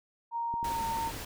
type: tone with pitch glide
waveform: sine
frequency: 932.3 to 914.2 Hz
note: A#5 to A#5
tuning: 0 to -34 cents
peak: -30 dBFS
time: 0.31-1.12 s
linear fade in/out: 50 ms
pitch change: -34 cents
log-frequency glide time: 0.68-0.81 s
type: click train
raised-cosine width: 3 ms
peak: -30 dBFS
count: 8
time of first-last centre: 0.54-1.165 s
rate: 11.2 Hz
type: noise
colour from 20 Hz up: pink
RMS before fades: -40 dBFS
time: 0.64-1.25 s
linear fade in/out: 5 ms
effects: none